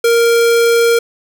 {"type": "tone", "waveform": "square", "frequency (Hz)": 466.2, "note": "A#4", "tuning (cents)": 0, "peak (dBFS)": -9, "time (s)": [0.04, 0.99], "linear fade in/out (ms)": 5, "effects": []}